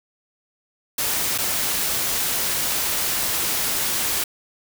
white noise with dropouts, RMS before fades -23 dBFS, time 0.98-4.24 s, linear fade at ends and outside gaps 5 ms, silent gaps 1.379-1.384 s, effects none

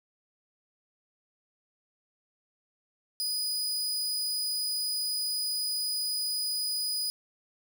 sawtooth tone, 4962 Hz, D#8, 6 cents flat, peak -26 dBFS, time 3.2-7.1 s, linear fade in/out 0 ms, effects none

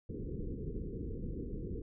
pink low-pass noise, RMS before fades -40 dBFS, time 0.09-1.82 s, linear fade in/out 5 ms, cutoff 480 Hz, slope 96 dB/octave, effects none

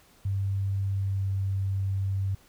sine tone with pitch glide, 98 to 97.1 Hz, G2 to G2, 0 to -16 cents, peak -25 dBFS, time 0.25-2.35 s, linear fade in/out 5 ms, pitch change -16 cents, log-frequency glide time 0.87-1.3 s, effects pink hiss -59 dBFS RMS until 2.48 s

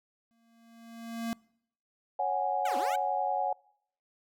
square tone with exponential growth, 230 Hz, A#3, 23 cents flat, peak -30 dBFS, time 0.31-1.33 s, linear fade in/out 0 ms, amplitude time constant 220 ms
sine chord, C# suspended fourth, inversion none, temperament equal, 554.4 / 740 / 830.6 Hz, C#5 / F#5 / G#5, 0 / 0 / 0 cents, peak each -35 / -30 / -31 dBFS, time 2.19-3.53 s, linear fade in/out 5 ms
15% pulse linear two-way sweep, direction down then up, 800 to 233.1 to 787 Hz, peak -29 dBFS, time 2.65-2.96 s, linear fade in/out 5 ms, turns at 2.77 s
effects noise-tail reverb RT60 0.7 s tail -25 dB re dry

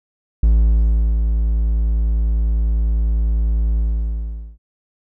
triangle tone with ADSR envelope, 55 Hz, A1, in tune, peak -7 dBFS, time 0.43-4.58 s, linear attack 4 ms, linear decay 740 ms, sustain -5 dB, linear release 800 ms, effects none

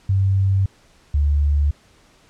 sine tone pair in turn, 96.8 / 72.52 Hz, G2 / D2, -21 / -21 cents, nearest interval perfect fourth, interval 500 cents, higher first, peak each -14 dBFS, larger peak neither, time 0.09-0.66 / 1.14-1.71 s, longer neither, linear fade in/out 5 ms, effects pink hiss -54 dBFS RMS until 2.29 s + low-pass 8000 Hz 12 dB/octave

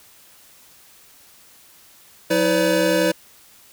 square tone cluster, 181 / 323 / 504 / 575 Hz, F#3 / E4 / B4 / D5, -38 / -35 / +35 / -37 cents, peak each -27 / -22 / -21 / -22 dBFS, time 2.3-3.12 s, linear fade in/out 10 ms, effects white hiss -50 dBFS RMS until 3.72 s

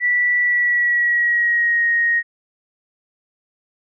sine tone with pitch glide, 1959 to 1872.7 Hz, B6 to A#6, -15 to +7 cents, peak -14 dBFS, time 0-2.23 s, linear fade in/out 50 ms, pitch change -78 cents, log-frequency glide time 0.4-1.87 s, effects none

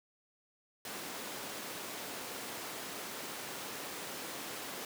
pink high-pass noise, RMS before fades -43 dBFS, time 0.85-4.85 s, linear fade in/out 2 ms, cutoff 270 Hz, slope 12 dB/octave, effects none

